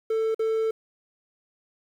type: tone with dropouts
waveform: triangle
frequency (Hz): 444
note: A4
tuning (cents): +16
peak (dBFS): -20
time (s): 0.1-0.71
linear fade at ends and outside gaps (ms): 5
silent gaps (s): 0.346-0.393
effects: 9-bit